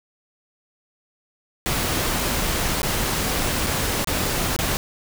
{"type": "noise with dropouts", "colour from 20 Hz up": "pink", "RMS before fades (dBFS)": -23, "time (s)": [1.66, 4.77], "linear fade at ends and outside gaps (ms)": 0, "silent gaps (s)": [[2.818, 2.831], [3.664, 3.668], [4.045, 4.073], [4.564, 4.589]], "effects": []}